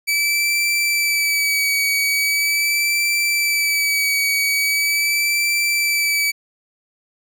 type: tone with vibrato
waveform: sawtooth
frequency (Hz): 2300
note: D7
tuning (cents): -37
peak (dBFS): -13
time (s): 0.07-6.32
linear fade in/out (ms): 20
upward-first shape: sine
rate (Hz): 0.41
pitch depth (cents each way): 28
effects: none